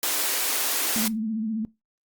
white high-pass noise, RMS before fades -25 dBFS, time 0.03-1.08 s, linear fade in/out 2 ms, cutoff 250 Hz, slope 96 dB/octave
sine tone with vibrato, 220 Hz, A3, in tune, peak -25 dBFS, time 0.96-1.65 s, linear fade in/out 0 ms, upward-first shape sine, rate 15 Hz, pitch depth 65 cents each way
effects noise-tail reverb RT60 0.2 s tail -20 dB re dry + Opus 48 kbps

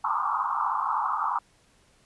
white band-pass noise, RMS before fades -27 dBFS, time 0.04-1.39 s, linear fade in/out 5 ms, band 810 to 1300 Hz, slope 96 dB/octave, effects pink hiss -62 dBFS RMS until 2.05 s + resampled to 24000 Hz

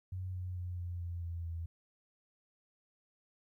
sine tone with pitch steps, 92.5 / 90.91 / 89.35 / 87.81 / 86.31 / 84.82 / 83.37 Hz, F#2 / F#2 / F2 / F2 / F2 / E2 / E2, 0 / -30 / +40 / +10 / -20 / +50 / +20 cents, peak -37 dBFS, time 0.12-1.66 s, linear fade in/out 5 ms, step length 220 ms, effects 13-bit

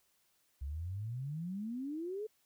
sine exponential sweep, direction up, 65.9 to 443.7 Hz, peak -37 dBFS, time 0.61-2.27 s, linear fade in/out 10 ms, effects white hiss -74 dBFS RMS until 2.45 s

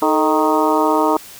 harmonic tone with a mistuned harmonic, 155.56 Hz, D#3, in tune, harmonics 2 / 3 / 4 / 5 / 6 / 7 / 8, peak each -18 / -20 / -21 / -23 / -18 / -23 / -23 dBFS, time 0.02-1.17 s, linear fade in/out 2 ms, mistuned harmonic 3, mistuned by -90 cents, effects white hiss -38 dBFS RMS until 1.39 s

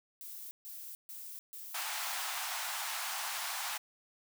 violet noise bursts, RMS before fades -46 dBFS, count 5, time 0.21-2.27 s, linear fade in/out 0 ms, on 300 ms, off 140 ms
pink high-pass noise, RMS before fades -38 dBFS, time 1.74-3.78 s, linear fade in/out 10 ms, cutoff 730 Hz, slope 48 dB/octave
effects none

